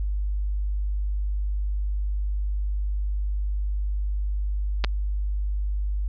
clicks, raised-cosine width 0.2 ms, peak -8 dBFS, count 2, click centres 4.841 / 4.846 s, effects added 50 Hz sine -23 dBFS peak until 6.08 s + resampled to 11025 Hz

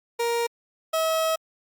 30% pulse tone pair in turn, 469.3 / 642.7 Hz, A#4 / E5, +12 / -44 cents, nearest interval perfect fourth, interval 544 cents, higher second, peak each -20 / -19 dBFS, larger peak second, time 0.19-0.47 / 0.93-1.36 s, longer second, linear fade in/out 10 ms, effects Opus 48 kbps

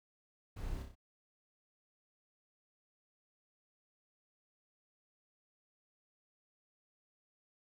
brown noise with echo, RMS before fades -43 dBFS, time 0.56-0.83 s, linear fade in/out 10 ms, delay 31 ms, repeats 4, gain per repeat -4 dB, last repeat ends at 0.954 s, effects none

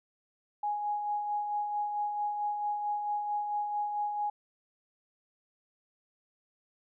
sine tone with tremolo, 830.6 Hz, G#5, in tune, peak -28 dBFS, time 0.63-4.3 s, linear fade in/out 5 ms, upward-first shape sine, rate 4.5 Hz, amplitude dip 40%, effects none

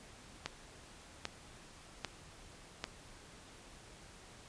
click train, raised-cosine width 0.2 ms, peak -19 dBFS, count 4, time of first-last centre 0.46-2.841 s, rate 1.26 Hz, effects pink hiss -56 dBFS RMS until 4.48 s + resampled to 22050 Hz

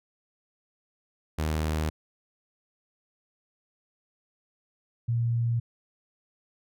sawtooth / sine tone pair in turn, 77.78 / 117.32 Hz, D#2 / A#2, 0 / +12 cents, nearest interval perfect fifth, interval 712 cents, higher second, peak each -22 / -23 dBFS, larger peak first, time 1.38-1.9 / 5.08-5.6 s, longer neither, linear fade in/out 10 ms, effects none

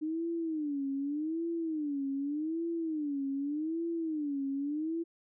sine tone with vibrato, 303.5 Hz, D#4, 43 cents flat, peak -31 dBFS, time 0.01-5.04 s, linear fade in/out 20 ms, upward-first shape sine, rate 0.84 Hz, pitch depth 180 cents each way, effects none

